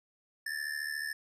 square ring-modulated tone, 1762 Hz, A6, 2 cents sharp, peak -32 dBFS, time 0.46-1.13 s, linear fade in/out 5 ms, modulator 37 Hz, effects resampled to 32000 Hz

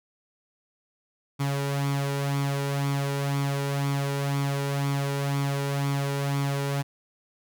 sawtooth tone with flanger, 140 Hz, C#3, 18 cents sharp, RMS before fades -27 dBFS, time 1.39-6.83 s, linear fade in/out 20 ms, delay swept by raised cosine 0.87 to 2.17 ms, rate 2 Hz, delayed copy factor +0.55, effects none

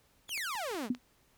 sawtooth exponential sweep, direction down, 3569 to 185 Hz, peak -31 dBFS, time 0.28-0.9 s, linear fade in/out 50 ms
clicks, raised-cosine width 0.2 ms, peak -29 dBFS, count 6, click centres 0.293 / 0.377 / 0.553 / 0.713 / 0.748 / 0.949 s
sine tone with exponential decay, 246.9 Hz, B3, in tune, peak -23 dBFS, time 0.9-0.99 s, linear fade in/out 5 ms, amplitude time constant 18 ms
effects pink hiss -68 dBFS RMS until 1.37 s

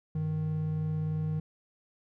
triangle tone pair together, 98 / 155.57 Hz, G2 / D#3, 0 / 0 cents, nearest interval minor sixth, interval 800 cents, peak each -35 / -27 dBFS, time 0.15-1.4 s, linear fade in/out 5 ms, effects none

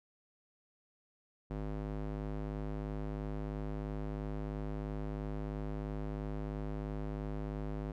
square tone with band-pass filter, 51.5 Hz, G#1, 14 cents flat, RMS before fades -39 dBFS, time 1.5-7.92 s, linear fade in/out 5 ms, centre 290 Hz, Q 0.51, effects none

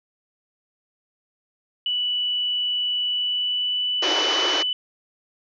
sine tone with pitch glide, 2960 to 2989 Hz, F#7 to F#7, 0 to +17 cents, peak -21 dBFS, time 1.86-4.73 s, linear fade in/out 2 ms, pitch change +17 cents, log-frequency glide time 3.06-4.4 s
pink band-pass noise, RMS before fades -25 dBFS, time 4.02-4.63 s, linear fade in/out 10 ms, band 300 to 6300 Hz, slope 96 dB/octave
effects none

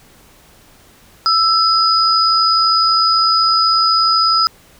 sine tone pair together, 1318.5 / 4978 Hz, E6 / D#8, 0 / 0 cents, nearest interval octave + major seventh, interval 2300 cents, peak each -13 dBFS, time 1.26-4.47 s, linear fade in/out 0 ms, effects pink hiss -47 dBFS RMS until 4.79 s

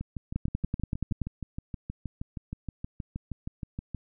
two click trains, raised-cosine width 5 ms, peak -16 / -22 dBFS, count 10 / 26, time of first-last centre 0.36-1.217 / 0.01-3.947 s, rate 10.5 / 6.35 Hz, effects none

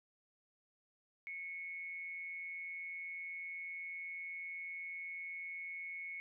sine tone with amplitude modulation, 2200 Hz, C#7, 14 cents flat, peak -40 dBFS, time 1.27-6.2 s, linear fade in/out 0 ms, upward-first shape sine, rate 168 Hz, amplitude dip 45%, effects none

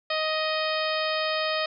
harmonic tone, 625 Hz, D#5, 8 cents sharp, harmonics 1 / 2 / 3 / 4 / 5 / 6 / 7 / 8, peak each -28 / -31 / -33 / -34 / -35 / -36 / -36 / -37 dBFS, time 0.1-1.66 s, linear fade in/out 5 ms, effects none

